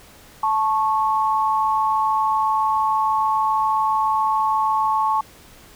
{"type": "tone pair together", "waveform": "sine", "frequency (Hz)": [873.1, 1100], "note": ["A5", "C#6"], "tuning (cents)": [-14, -14], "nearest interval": "major third", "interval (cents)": 400, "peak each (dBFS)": [-19, -20], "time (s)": [0.43, 5.21], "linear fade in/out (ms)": 5, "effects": ["pink hiss -47 dBFS RMS until 5.75 s"]}